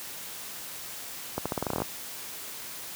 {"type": "accelerating click train", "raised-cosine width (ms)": 1, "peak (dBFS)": -14, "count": 12, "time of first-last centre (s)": [1.38, 1.82], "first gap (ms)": 76, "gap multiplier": 0.86, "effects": ["white hiss -40 dBFS RMS until 2.95 s", "high-pass 80 Hz 12 dB/octave"]}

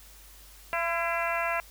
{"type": "harmonic tone with a mistuned harmonic", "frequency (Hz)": 338.3, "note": "E4", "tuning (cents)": 45, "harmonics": [2, 3, 4, 5, 6, 7, 8], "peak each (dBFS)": [-31, -33, -34, -35, -36, -36, -37], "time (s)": [0.73, 1.6], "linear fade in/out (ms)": 0, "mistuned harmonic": 5, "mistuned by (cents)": -39, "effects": ["added 50 Hz sine -52 dBFS peak until 1.7 s", "white hiss -53 dBFS RMS until 1.7 s"]}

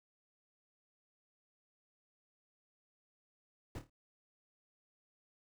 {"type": "noise with echo", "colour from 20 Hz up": "brown", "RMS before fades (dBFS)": -43, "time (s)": [3.75, 3.79], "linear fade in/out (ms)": 2, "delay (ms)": 27, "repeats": 4, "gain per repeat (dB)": -8, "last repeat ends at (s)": 3.898, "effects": []}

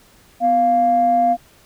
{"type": "tone pair together", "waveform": "sine", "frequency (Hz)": [249.2, 698.5], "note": ["B3", "F5"], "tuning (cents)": [16, 0], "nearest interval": "octave + tritone", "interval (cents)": 1784, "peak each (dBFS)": [-22, -12], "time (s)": [0.4, 1.37], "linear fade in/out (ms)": 50, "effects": ["tanh soft clip ceiling -6 dBFS", "pink hiss -51 dBFS RMS until 1.65 s"]}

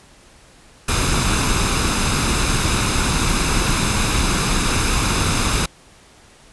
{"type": "noise with comb filter", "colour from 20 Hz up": "pink", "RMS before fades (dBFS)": -18, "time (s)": [0.88, 5.66], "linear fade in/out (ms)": 5, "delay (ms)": 0.79, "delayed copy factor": 0.5, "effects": ["pink hiss -48 dBFS RMS until 6.52 s", "resampled to 24000 Hz"]}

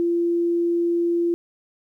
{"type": "tone", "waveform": "sine", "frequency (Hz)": 342.5, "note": "F4", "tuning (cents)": -34, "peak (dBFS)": -18, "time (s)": [0, 1.34], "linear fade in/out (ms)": 0, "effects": ["10-bit"]}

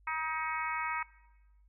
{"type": "harmonic tone", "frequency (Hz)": 316.6, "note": "D#4", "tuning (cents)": 30, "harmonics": [3, 4, 5, 6, 7, 8], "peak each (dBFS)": [-36, -37, -43, -42, -38, -45], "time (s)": [0.07, 1.03], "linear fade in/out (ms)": 5, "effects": ["noise-tail reverb RT60 1.0 s tail -19 dB re dry", "added 50 Hz sine -60 dBFS peak until 1.68 s"]}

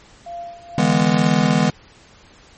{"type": "tone with tremolo", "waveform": "sine", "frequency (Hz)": 690, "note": "F5", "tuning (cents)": -21, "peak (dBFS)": -27, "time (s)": [0.26, 1.18], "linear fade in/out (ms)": 5, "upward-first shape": "sine", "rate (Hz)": 2.1, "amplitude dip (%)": 80}
{"type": "chord", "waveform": "square", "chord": "E dominant seventh", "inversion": "third", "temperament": "just", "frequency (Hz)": [148.33, 164.81, 206, 247.2], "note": ["D3", "E3", "G#3", "B3"], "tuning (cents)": [18, 0, -14, 2], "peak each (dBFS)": [-23, -19, -19, -21], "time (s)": [0.78, 1.7], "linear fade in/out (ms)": 2}
{"effects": ["pink hiss -48 dBFS RMS until 2.57 s", "MP3 32 kbps"]}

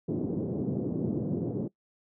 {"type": "band-pass noise", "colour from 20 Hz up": "pink", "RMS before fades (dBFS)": -31, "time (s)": [0.08, 1.68], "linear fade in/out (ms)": 10, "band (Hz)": [130, 420], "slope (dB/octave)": 24, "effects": ["noise-tail reverb RT60 0.1 s tail -20 dB re dry"]}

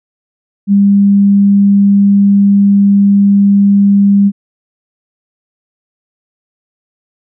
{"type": "tone", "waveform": "sine", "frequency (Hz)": 200.1, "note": "G3", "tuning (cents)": 36, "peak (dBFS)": -4, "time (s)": [0.67, 4.32], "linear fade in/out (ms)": 50, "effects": []}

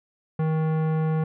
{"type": "tone with tanh clipping", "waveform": "sine", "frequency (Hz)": 157.9, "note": "D#3", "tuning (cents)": 26, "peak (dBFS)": -23, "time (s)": [0.39, 1.24], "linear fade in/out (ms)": 5, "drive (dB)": 17, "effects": []}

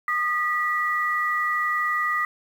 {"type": "tone pair together", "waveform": "sine", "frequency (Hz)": [1227.2, 1948], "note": ["D#6", "B6"], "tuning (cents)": [-24, -24], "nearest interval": "minor sixth", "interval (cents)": 800, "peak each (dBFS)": -24, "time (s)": [0.08, 2.25], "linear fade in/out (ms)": 2, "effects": ["8-bit"]}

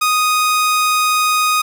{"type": "tone", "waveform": "sawtooth", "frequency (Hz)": 1244.5, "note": "D#6", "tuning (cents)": 0, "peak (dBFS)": -9, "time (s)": [0.01, 1.62], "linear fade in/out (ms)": 10, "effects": []}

